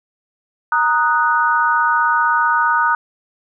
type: chord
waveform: sine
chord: D# minor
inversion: second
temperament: equal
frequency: 932.3 / 1244.5 / 1480 Hz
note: A#5 / D#6 / F#6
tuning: 0 / 0 / 0 cents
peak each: -17 dBFS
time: 0.72-2.95 s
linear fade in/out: 2 ms
effects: none